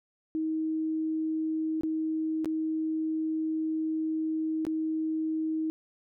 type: tone with dropouts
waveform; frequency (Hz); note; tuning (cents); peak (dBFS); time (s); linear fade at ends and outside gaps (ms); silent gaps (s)
sine; 316.4; D#4; +29; -27; 0.35-5.7; 0; 1.81-1.834 / 2.446-2.457 / 4.651-4.667
effects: none